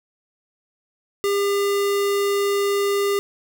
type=tone; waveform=square; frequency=401.8 Hz; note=G4; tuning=43 cents sharp; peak=-19 dBFS; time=1.24-3.19 s; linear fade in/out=0 ms; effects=none